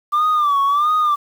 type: tone with vibrato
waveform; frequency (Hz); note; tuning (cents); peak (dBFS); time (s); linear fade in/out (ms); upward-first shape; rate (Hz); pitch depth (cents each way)
sine; 1174.7; D6; 0; -11; 0.12-1.16; 20; sine; 1.5; 100
effects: tanh soft clip ceiling -12 dBFS + 7-bit